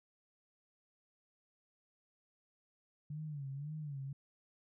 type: tone with vibrato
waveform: sine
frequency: 145.1 Hz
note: D3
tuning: 21 cents flat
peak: -40 dBFS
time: 3.1-4.13 s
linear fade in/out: 5 ms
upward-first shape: sine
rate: 1.9 Hz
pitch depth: 120 cents each way
effects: none